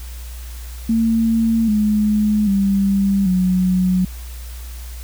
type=tone with pitch steps; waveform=sine; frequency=226.4 / 211.2 / 197.09 / 183.89 Hz; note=A3 / G#3 / G3 / F#3; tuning=+50 / +29 / +10 / -10 cents; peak=-13 dBFS; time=0.89-4.05 s; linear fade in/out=5 ms; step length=790 ms; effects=added 60 Hz sine -29 dBFS peak until 5.03 s + white hiss -41 dBFS RMS until 5.03 s